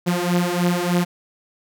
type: beating tone pair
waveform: sawtooth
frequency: 174.61 / 177.91 Hz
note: F3 / F3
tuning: 0 / +32 cents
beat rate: 3.3 Hz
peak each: -17 dBFS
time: 0.06-1.05 s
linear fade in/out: 20 ms
effects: none